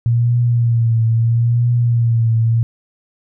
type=tone with vibrato; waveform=sine; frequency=116.9 Hz; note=A#2; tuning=5 cents sharp; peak=-11 dBFS; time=0.06-2.63 s; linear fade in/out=0 ms; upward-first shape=triangle; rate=0.76 Hz; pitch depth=59 cents each way; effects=none